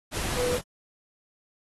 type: tone in noise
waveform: sine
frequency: 493.9 Hz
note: B4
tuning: in tune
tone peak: -25 dBFS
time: 0.35-0.59 s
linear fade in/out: 50 ms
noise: pink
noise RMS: -31 dBFS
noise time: 0.11-0.62 s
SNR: +3 dB
effects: AAC 32 kbps